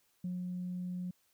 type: tone with ADSR envelope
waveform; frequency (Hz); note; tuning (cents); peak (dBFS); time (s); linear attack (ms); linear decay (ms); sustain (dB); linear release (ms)
sine; 180; F#3; -47; -33; 0.24-1.11; 5; 180; -2; 6
effects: tanh soft clip ceiling -31 dBFS + white hiss -73 dBFS RMS until 1.33 s